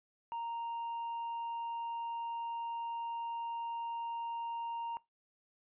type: tone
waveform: triangle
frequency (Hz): 930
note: A#5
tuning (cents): -4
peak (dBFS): -35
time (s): 0.32-4.97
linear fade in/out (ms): 0
effects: noise-tail reverb RT60 0.2 s tail -21 dB re dry + resampled to 8000 Hz